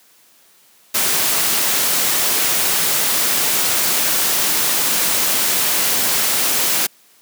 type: noise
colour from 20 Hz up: white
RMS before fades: -17 dBFS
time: 0.94-6.87 s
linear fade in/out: 10 ms
effects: white hiss -52 dBFS RMS until 7.21 s + high-pass 150 Hz 12 dB/octave